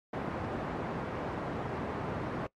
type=band-pass noise; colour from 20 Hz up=pink; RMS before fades=-36 dBFS; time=0.13-2.47 s; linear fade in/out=5 ms; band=110 to 1200 Hz; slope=12 dB/octave; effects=noise-tail reverb RT60 0.1 s tail -20 dB re dry + MP3 64 kbps